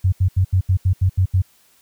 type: tone bursts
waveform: sine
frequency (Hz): 93.3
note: F#2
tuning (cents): +15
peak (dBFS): -12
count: 9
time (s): 0.04-1.42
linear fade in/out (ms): 10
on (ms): 84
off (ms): 78
effects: white hiss -56 dBFS RMS until 1.81 s